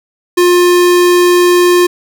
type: tone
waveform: square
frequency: 354.4 Hz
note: F4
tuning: 25 cents sharp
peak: -6 dBFS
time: 0.37-1.87 s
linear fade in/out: 10 ms
effects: none